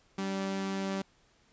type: tone pair together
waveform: sawtooth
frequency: 194 / 290 Hz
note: G3 / D4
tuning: -18 / -22 cents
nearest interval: perfect fifth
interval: 696 cents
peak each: -28 / -38 dBFS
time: 0.18-1.02 s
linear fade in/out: 5 ms
effects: pink hiss -66 dBFS RMS until 1.52 s + resampled to 16000 Hz